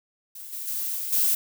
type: noise with level steps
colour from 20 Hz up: violet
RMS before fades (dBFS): -40 / -34 / -29 / -31 / -22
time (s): 0.35-1.35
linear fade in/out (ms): 5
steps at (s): 0.52 / 0.67 / 0.96 / 1.12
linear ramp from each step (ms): 10
effects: none